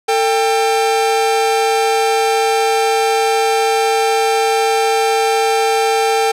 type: tone pair together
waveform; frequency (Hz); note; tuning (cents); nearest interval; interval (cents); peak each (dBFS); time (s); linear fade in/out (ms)
45% pulse; 448 / 794.6; A4 / G5; +31 / +23; minor seventh; 992; -15; 0.08-6.32; 10
effects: low-pass 11000 Hz 12 dB/octave